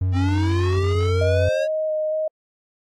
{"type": "tone with pitch glide", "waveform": "triangle", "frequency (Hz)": [92.7, 91.32], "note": ["F#2", "F#2"], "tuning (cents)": [4, -22], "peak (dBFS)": -16, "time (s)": [0.01, 1.49], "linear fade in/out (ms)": 5, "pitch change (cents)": -26, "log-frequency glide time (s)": [0.6, 0.71]}
{"type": "linear sweep", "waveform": "square", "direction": "up", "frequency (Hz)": [258.6, 554.4], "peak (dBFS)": -23, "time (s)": [0.12, 1.68], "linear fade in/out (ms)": 50}
{"type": "tone with vibrato", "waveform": "sine", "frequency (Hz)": 622.3, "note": "D#5", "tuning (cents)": 0, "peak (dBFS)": -20, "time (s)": [1.21, 2.28], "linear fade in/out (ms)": 5, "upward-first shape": "square", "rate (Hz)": 2.2, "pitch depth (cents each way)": 9}
{"effects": ["low-pass 5000 Hz 12 dB/octave", "AAC 48 kbps"]}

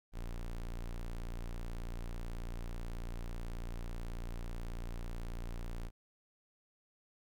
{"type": "tone", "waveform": "square", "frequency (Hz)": 29.14, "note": "A#0", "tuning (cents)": 0, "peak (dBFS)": -39, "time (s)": [0.12, 5.91], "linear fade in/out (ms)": 50, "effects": ["13-bit"]}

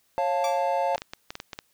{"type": "chord", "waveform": "triangle", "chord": "Db augmented", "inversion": "none", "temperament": "equal with one note detuned", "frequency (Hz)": [547.7, 698.5, 880], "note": ["Db5", "F5", "A5"], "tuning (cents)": [-21, 0, 0], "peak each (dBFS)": -25, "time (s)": [0.18, 0.96], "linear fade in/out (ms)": 0}
{"type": "tone with exponential decay", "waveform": "10% pulse", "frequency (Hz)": 1158, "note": "D6", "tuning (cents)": -25, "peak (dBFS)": -22, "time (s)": [0.44, 0.7], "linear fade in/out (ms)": 2, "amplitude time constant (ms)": 56}
{"type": "clicks", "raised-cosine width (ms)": 0.2, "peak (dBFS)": -17, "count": 9, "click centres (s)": [0.948, 0.98, 1.019, 1.135, 1.305, 1.354, 1.401, 1.532, 1.589]}
{"effects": ["white hiss -67 dBFS RMS until 1.73 s"]}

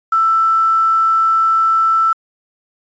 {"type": "tone with quantisation", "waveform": "sine", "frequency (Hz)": 1327, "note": "E6", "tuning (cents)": 11, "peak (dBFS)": -10, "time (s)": [0.12, 2.13], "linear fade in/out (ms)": 5, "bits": 6, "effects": ["resampled to 16000 Hz"]}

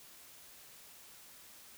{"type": "silence", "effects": ["white hiss -56 dBFS RMS until 1.77 s"]}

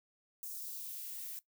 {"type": "noise with high-pass filter sweep", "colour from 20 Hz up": "violet", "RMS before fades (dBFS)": -44, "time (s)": [0.43, 1.39], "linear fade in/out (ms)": 0, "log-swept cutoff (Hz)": [6500, 1200], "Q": 1.2, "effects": ["noise-tail reverb RT60 0.1 s tail -17 dB re dry"]}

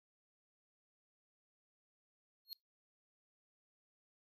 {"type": "tone with exponential growth", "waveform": "square", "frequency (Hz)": 4285, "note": "C8", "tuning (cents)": 40, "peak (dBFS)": -40, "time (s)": [2.45, 2.53], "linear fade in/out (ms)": 0, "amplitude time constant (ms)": 16, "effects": ["noise-tail reverb RT60 0.2 s tail -25 dB re dry"]}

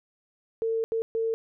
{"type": "tone bursts at uneven times", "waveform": "sine", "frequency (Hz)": 451.1, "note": "A4", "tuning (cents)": 43, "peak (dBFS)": -24, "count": 3, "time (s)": [[0.62, 0.84], [0.92, 1.02], [1.15, 1.34]], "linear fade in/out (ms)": 0, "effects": []}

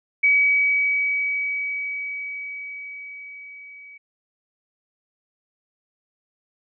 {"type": "tone with level ramp", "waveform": "sine", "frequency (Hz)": 2273, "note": "C#7", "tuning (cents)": 43, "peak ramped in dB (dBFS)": [-13, -41], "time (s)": [0.23, 3.98], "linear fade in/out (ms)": 10, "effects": []}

